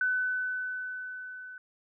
sine tone with level ramp, 1505 Hz, F#6, 29 cents sharp, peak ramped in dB -24 to -42 dBFS, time 0.01-1.58 s, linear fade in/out 2 ms, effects none

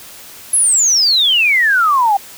sine exponential sweep, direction down, 11175 to 773 Hz, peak -9 dBFS, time 0.53-2.17 s, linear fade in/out 5 ms, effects white hiss -36 dBFS RMS until 2.37 s

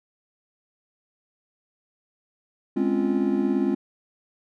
triangle chord, Db major seventh, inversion second, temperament just, 207.9 / 259.9 / 277.2 / 346.5 Hz, Ab3 / C4 / Db4 / F4, +2 / -11 / 0 / -14 cents, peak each -24 dBFS, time 2.76-3.75 s, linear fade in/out 10 ms, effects none

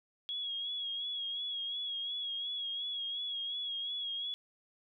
sine tone with vibrato, 3322 Hz, G#7, in tune, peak -35 dBFS, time 0.29-4.34 s, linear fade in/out 0 ms, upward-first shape sine, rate 2.8 Hz, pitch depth 42 cents each way, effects none

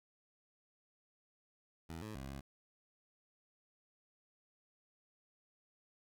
15% pulse tone with pitch steps, 81.9 / 107.9 / 67 / 68.5 Hz, E2 / A2 / C2 / C#2, -11 / -33 / +42 / -20 cents, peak -38 dBFS, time 1.89-2.41 s, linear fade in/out 10 ms, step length 130 ms, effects 13-bit

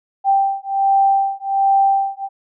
sine beating tone pair, 784 / 785.3 Hz, G5 / G5, 0 / +3 cents, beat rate 1.3 Hz, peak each -16 dBFS, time 0.24-2.29 s, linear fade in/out 50 ms, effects none

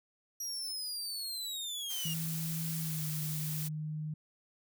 sawtooth linear sweep, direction down, 5730 to 2800 Hz, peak -34 dBFS, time 0.4-2.14 s, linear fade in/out 5 ms
blue noise, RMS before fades -40 dBFS, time 1.89-3.69 s, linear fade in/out 20 ms
sine tone with pitch glide, 161.8 to 153.69 Hz, E3 to D#3, -32 to -21 cents, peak -35 dBFS, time 2.05-4.14 s, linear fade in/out 5 ms, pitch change -89 cents, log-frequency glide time 2.81-3.04 s
effects none

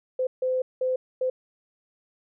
sine tone bursts at uneven times, 513 Hz, C5, 34 cents flat, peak -22 dBFS, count 4, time 0.19-0.27 / 0.42-0.62 / 0.81-0.96 / 1.21-1.3 s, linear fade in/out 5 ms, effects none

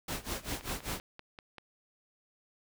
pink noise with tremolo, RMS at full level -35 dBFS, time 0.08-1 s, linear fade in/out 5 ms, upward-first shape sine, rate 5.1 Hz, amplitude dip 90%
click train, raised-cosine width 0.3 ms, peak -30 dBFS, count 6, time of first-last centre 0.61-1.583 s, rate 5.14 Hz
effects none

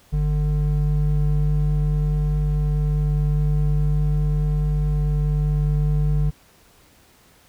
triangle tone pair together, 49.59 / 149.2 Hz, G1 / D3, +21 / +28 cents, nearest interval octave + perfect fifth, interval 1907 cents, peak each -18 dBFS, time 0.12-6.31 s, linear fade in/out 20 ms, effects pink hiss -54 dBFS RMS until 7.48 s

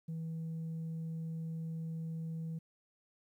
sine tone, 162.4 Hz, E3, 26 cents flat, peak -35 dBFS, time 0.08-2.59 s, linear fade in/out 10 ms, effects tanh soft clip ceiling -36 dBFS + 12-bit

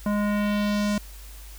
square tone with low-pass filter sweep, 206.7 Hz, G#3, 8 cents flat, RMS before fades -24 dBFS, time 0.06-0.98 s, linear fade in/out 2 ms, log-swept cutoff 1200 to 8300 Hz, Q 1.3, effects added 50 Hz sine -40 dBFS peak until 1.58 s + white hiss -48 dBFS RMS until 1.58 s

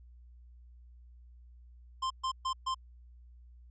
square tone bursts, 1046.5 Hz, C6, in tune, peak -31 dBFS, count 4, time 2.02-2.746 s, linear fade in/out 10 ms, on 84 ms, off 130 ms, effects added 60 Hz sine -52 dBFS peak until 3.7 s + resampled to 16000 Hz

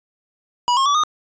square tone with pitch steps, 973 / 1076 / 1148 / 1230 Hz, B5 / C6 / D6 / D#6, -26 / +48 / -40 / -20 cents, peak -15 dBFS, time 0.68-1.036 s, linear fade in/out 0 ms, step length 89 ms, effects resampled to 16000 Hz

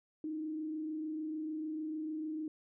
sine tone with frequency modulation, 311.2 Hz, D#4, in tune, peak -36 dBFS, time 0.24-2.48 s, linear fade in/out 2 ms, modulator 26.7 Hz, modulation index 0.35, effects none

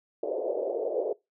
white band-pass noise, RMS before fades -30 dBFS, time 0.23-1.13 s, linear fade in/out 5 ms, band 380 to 600 Hz, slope 48 dB/octave, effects noise-tail reverb RT60 0.2 s tail -23 dB re dry

